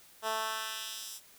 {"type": "tone with high-pass filter sweep", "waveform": "10% pulse", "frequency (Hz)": 220, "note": "A3", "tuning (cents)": 0, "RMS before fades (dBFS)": -37, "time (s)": [0.22, 1.21], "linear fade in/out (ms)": 50, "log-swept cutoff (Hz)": [580, 7300], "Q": 0.96, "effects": ["white hiss -58 dBFS RMS until 1.38 s"]}